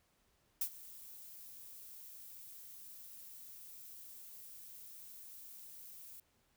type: noise with ADSR envelope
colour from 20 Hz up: violet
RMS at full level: -34 dBFS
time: 0.61-6.2 s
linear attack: 4 ms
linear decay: 72 ms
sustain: -19 dB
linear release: 3 ms
effects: pink hiss -75 dBFS RMS until 6.56 s